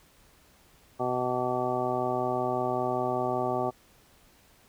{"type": "harmonic tone with a mistuned harmonic", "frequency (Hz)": 125.2, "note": "B2", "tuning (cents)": 24, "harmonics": [1, 2, 3, 4, 5, 6, 7, 9], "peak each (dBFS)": [-38, -36, -32, -38, -32, -32, -36, -36], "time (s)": [0.99, 3.71], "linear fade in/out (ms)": 20, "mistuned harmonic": 9, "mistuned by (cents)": 38, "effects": ["pink hiss -60 dBFS RMS until 4.68 s"]}